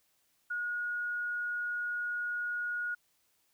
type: tone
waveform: sine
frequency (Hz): 1445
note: F#6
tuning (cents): -41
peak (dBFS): -32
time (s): 0.5-2.95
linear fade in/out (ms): 10
effects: white hiss -73 dBFS RMS until 3.53 s